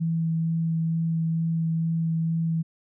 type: tone with vibrato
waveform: sine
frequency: 163.7 Hz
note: E3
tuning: 12 cents flat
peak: -22 dBFS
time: 0-2.63 s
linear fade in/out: 20 ms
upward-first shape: sine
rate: 2.2 Hz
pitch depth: 9 cents each way
effects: none